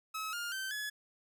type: tone with pitch steps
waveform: sawtooth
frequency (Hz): 1287 / 1411.6 / 1548.3 / 1698.2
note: E6 / F6 / G6 / G#6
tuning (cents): -42 / +18 / -22 / +38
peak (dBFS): -33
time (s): 0.14-0.9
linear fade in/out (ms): 10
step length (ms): 190
effects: none